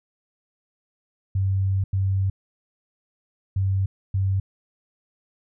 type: tone bursts at uneven times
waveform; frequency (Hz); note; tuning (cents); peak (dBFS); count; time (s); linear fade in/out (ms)
sine; 96.4; G2; -28; -19; 4; 1.35-1.84 / 1.93-2.3 / 3.56-3.86 / 4.14-4.4; 5
effects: none